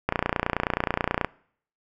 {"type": "click train", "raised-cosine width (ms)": 0.5, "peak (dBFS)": -7, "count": 35, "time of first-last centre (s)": [0.09, 1.246], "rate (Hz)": 29.4, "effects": ["noise-tail reverb RT60 0.6 s tail -23 dB re dry"]}